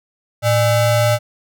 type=ring-modulated tone; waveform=square; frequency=356.6 Hz; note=F4; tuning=36 cents sharp; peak=-10 dBFS; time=0.42-1.19 s; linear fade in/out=50 ms; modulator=244 Hz; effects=none